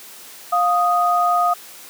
sine tone pair together, 705.1 / 1244.5 Hz, F5 / D#6, +16 / 0 cents, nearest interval minor seventh, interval 984 cents, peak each -17 dBFS, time 0.52-1.54 s, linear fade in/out 10 ms, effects white hiss -40 dBFS RMS until 1.89 s + high-pass 200 Hz 12 dB/octave

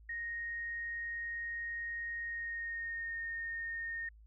sine tone with pitch glide, 1864.7 to 1840.1 Hz, A#6 to A#6, 0 to -23 cents, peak -37 dBFS, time 0.09-4.09 s, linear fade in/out 5 ms, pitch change -23 cents, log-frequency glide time 2.22-3.18 s, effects added 54 Hz sine -55 dBFS peak until 4.26 s

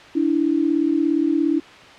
sine tone pair together, 290.9 / 328.1 Hz, D4 / E4, -16 / -8 cents, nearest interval major second, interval 208 cents, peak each -19 dBFS, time 0.15-1.6 s, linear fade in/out 10 ms, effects white hiss -42 dBFS RMS until 1.98 s + low-pass 3000 Hz 12 dB/octave

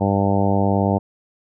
harmonic tone, 99 Hz, G2, 18 cents sharp, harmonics 1 / 2 / 3 / 4 / 5 / 6 / 7 / 8 / 9, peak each -21 / -20 / -25 / -27 / -26 / -26 / -26 / -27 / -28 dBFS, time 0-0.99 s, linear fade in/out 20 ms, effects none

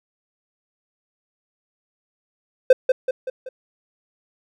triangle tone with echo, 515 Hz, C5, 28 cents flat, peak -4 dBFS, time 2.7-2.73 s, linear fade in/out 5 ms, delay 190 ms, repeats 4, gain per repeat -6 dB, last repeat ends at 3.49 s, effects none

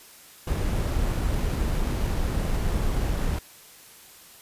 brown noise with sample-and-hold, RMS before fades -25 dBFS, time 0.47-3.39 s, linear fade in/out 5 ms, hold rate 8820 Hz, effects white hiss -49 dBFS RMS until 4.41 s + resampled to 32000 Hz

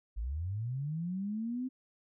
sine linear sweep, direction up, 48.38 to 261.6 Hz, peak -33 dBFS, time 0.16-1.69 s, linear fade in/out 20 ms, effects none

